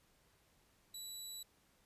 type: tone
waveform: 20% pulse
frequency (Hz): 3935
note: B7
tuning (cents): -7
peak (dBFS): -40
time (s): 0.94-1.43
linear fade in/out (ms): 5
effects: pink hiss -72 dBFS RMS until 1.85 s + resampled to 32000 Hz